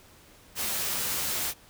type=noise with comb filter; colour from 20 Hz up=white; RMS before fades=-30 dBFS; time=0.55-1.54 s; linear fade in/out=50 ms; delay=14 ms; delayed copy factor=+0.5; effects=pink hiss -55 dBFS RMS until 1.69 s

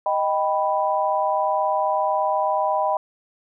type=chord; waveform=sine; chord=Eb augmented; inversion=none; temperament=equal; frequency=622.3 / 784 / 987.8 Hz; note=Eb5 / G5 / B5; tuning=0 / 0 / 0 cents; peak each=-23 dBFS; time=0.06-2.97 s; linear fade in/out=2 ms; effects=none

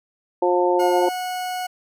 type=harmonic tone; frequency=178.1 Hz; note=F3; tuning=34 cents sharp; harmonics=2 / 3 / 4 / 5; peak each=-19 / -21 / -25 / -22 dBFS; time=0.42-1.09 s; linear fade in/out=5 ms
type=tone with pitch glide; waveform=40% pulse; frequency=721 to 732.3 Hz; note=F#5 to F#5; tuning=-45 to -18 cents; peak=-24 dBFS; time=0.79-1.67 s; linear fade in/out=10 ms; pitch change=+27 cents; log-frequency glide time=0.96-1.06 s
effects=none

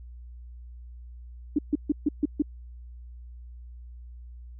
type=tone bursts; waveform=sine; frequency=294.1 Hz; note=D4; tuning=3 cents sharp; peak=-19 dBFS; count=6; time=1.56-2.422 s; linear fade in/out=5 ms; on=27 ms; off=140 ms; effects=added 60 Hz sine -41 dBFS peak until 4.59 s

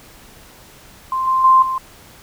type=tone with level steps; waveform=sine; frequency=1046 Hz; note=C6; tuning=1 cent flat; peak=-17 / -13 / -7 / -18 dBFS; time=1.12-1.78 s; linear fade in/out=2 ms; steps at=1.27 / 1.44 / 1.62 s; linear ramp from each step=5 ms; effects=pink hiss -44 dBFS RMS until 2.22 s

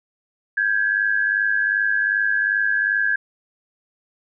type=tone pair together; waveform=sine; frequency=1580 / 1682.6 Hz; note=G6 / G#6; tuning=+13 / +22 cents; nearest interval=minor second; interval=109 cents; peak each=-20 dBFS; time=0.57-3.16 s; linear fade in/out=5 ms; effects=none

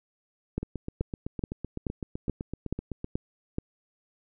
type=two click trains; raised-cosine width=3 ms; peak=-20 / -15 dBFS; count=20 / 8; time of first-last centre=0.63-3.044 / 0.58-3.584 s; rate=7.87 / 2.33 Hz; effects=none

